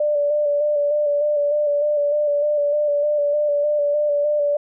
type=tone with vibrato; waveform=sine; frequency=587.3 Hz; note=D5; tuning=in tune; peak=-16 dBFS; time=0-4.57 s; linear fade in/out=5 ms; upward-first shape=square; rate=3.3 Hz; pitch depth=24 cents each way; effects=none